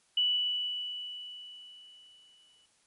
sine tone with exponential decay, 2960 Hz, F#7, in tune, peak -23 dBFS, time 0.17-2.66 s, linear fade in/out 5 ms, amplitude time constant 540 ms, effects white hiss -68 dBFS RMS until 2.86 s + MP3 48 kbps

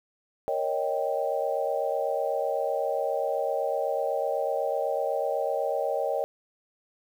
sine chord, Eb dominant seventh, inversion second, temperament equal, 466.2 / 554.4 / 622.3 / 784 Hz, Bb4 / Db5 / Eb5 / G5, 0 / 0 / 0 / 0 cents, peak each -32 / -29 / -30 / -32 dBFS, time 0.48-6.24 s, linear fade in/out 0 ms, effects 9-bit

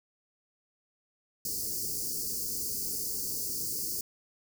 white band-stop noise, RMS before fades -34 dBFS, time 1.45-4.01 s, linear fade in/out 2 ms, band 490 to 4500 Hz, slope 96 dB/octave, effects none

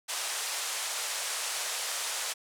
white band-pass noise, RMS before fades -34 dBFS, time 0.08-2.34 s, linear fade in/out 20 ms, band 530 to 9700 Hz, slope 24 dB/octave, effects none

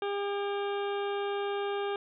harmonic tone with a mistuned harmonic, 403 Hz, G4, 48 cents sharp, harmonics 1 / 2 / 3 / 4 / 6 / 7 / 8 / 9, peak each -31 / -37 / -41 / -43 / -47 / -48 / -49 / -50 dBFS, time 0.02-1.96 s, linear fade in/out 2 ms, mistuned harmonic 6, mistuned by -53 cents, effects none

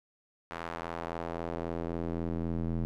square tone with band-pass filter sweep, 41.9 Hz, E1, 29 cents sharp, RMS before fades -35 dBFS, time 0.51-2.85 s, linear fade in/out 0 ms, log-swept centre 1300 to 180 Hz, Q 1, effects none

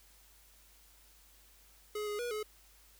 square tone with pitch steps, 421.2 / 415.6 / 482.2 / 426.2 Hz, G#4 / G#4 / B4 / G#4, +24 / +1 / -41 / +45 cents, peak -36 dBFS, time 1.95-2.43 s, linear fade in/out 5 ms, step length 120 ms, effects added 50 Hz sine -64 dBFS peak until 2.99 s + white hiss -63 dBFS RMS until 2.99 s

